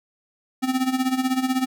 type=tone with tremolo; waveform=square; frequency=259 Hz; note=C4; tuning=17 cents flat; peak=-18 dBFS; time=0.62-1.66 s; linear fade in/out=20 ms; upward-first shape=sine; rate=16 Hz; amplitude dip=75%; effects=none